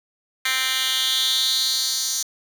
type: tone with high-pass filter sweep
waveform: 10% pulse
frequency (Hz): 261.2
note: C4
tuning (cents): -3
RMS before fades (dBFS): -22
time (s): 0.45-2.23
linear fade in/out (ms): 5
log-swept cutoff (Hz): 2300 to 5600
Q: 3.7
effects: 8-bit